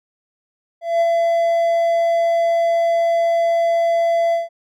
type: tone with ADSR envelope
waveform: triangle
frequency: 674 Hz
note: E5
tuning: 38 cents sharp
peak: -10 dBFS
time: 0.81-4.49 s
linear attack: 200 ms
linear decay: 30 ms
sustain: -2 dB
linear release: 160 ms
effects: none